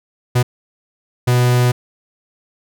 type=tone bursts at uneven times; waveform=45% pulse; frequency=123.47 Hz; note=B2; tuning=in tune; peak=-11 dBFS; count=2; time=0.35-0.43 / 1.27-1.72 s; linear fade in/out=10 ms; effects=none